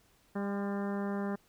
harmonic tone with a mistuned harmonic, 200.1 Hz, G3, 36 cents sharp, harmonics 1 / 2 / 3 / 4 / 5 / 6 / 7 / 8 / 9, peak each -33 / -39 / -43 / -45 / -47 / -49 / -50 / -51 / -52 dBFS, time 0.35-1.36 s, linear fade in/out 10 ms, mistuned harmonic 5, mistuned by +39 cents, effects pink hiss -67 dBFS RMS until 1.48 s

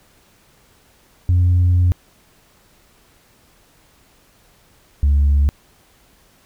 sine tone pair in turn, 89 / 71.01 Hz, F2 / C#2, +33 / +42 cents, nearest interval major third, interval 391 cents, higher first, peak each -9 dBFS, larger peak neither, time 1.29-1.92 / 5.03-5.49 s, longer first, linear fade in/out 0 ms, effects tanh soft clip ceiling -9 dBFS + pink hiss -54 dBFS RMS until 6.45 s

